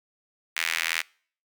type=tone with high-pass filter; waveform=sawtooth; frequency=82.3 Hz; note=E2; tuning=2 cents flat; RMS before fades=-28 dBFS; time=0.56-1.02 s; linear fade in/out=10 ms; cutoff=2100 Hz; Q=2.4; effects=noise-tail reverb RT60 0.5 s tail -25 dB re dry